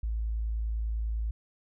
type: tone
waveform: sine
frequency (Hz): 55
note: A1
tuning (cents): 0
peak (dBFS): -28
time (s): 0.03-1.31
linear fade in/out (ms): 5
effects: none